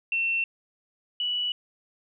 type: tone pair in turn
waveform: sine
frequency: 2700 / 2949 Hz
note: E7 / F#7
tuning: +41 / -6 cents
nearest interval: major second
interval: 153 cents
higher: second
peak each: -23 / -25 dBFS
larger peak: first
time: 0.12-0.44 / 1.2-1.52 s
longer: neither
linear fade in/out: 2 ms
effects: none